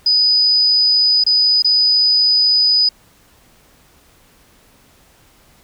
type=tone with dropouts; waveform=sine; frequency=4978 Hz; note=D#8; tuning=in tune; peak=-10 dBFS; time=0.06-2.89 s; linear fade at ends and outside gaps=5 ms; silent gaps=1.239-1.264 / 1.623-1.645 s; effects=pink hiss -51 dBFS RMS until 5.63 s